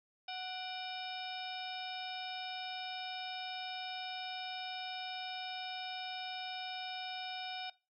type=harmonic tone with a mistuned harmonic; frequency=740 Hz; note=F#5; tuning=in tune; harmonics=1 / 2 / 3 / 4 / 5 / 6 / 7; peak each=-43 / -51 / -47 / -48 / -47 / -59 / -50 dBFS; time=0.28-7.7 s; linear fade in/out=5 ms; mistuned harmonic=3; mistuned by=+110 cents; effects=noise-tail reverb RT60 0.3 s tail -21 dB re dry